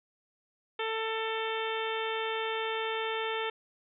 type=harmonic tone; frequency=444.9 Hz; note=A4; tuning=19 cents sharp; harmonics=1 / 2 / 3 / 4 / 5 / 6 / 7 / 8; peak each=-34 / -37 / -39 / -40 / -41 / -42 / -42 / -43 dBFS; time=0.79-3.5 s; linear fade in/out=5 ms; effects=none